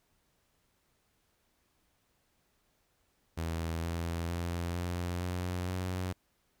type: tone with pitch steps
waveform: sawtooth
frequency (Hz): 82.41 / 84.19 / 86.01 / 87.87 / 89.76 / 91.7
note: E2 / E2 / F2 / F2 / F2 / F#2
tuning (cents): 0 / +37 / -26 / +11 / +48 / -15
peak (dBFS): -29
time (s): 3.37-6.13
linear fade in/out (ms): 10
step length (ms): 460
effects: pink hiss -74 dBFS RMS until 6.6 s